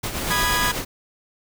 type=noise with tremolo; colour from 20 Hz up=pink; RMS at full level=-26 dBFS; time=0.03-0.85 s; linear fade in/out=10 ms; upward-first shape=sine; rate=8.4 Hz; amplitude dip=55%
type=noise; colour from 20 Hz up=pink; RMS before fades=-29 dBFS; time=0.21-0.72 s; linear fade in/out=0 ms
type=chord; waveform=sawtooth; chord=G# minor; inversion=first; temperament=equal with one note detuned; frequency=987.8 / 1228.8 / 1661.2 Hz; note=B5 / D#6 / G#6; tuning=0 / -22 / 0 cents; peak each=-20 / -24 / -20 dBFS; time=0.3-0.72 s; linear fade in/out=10 ms
effects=none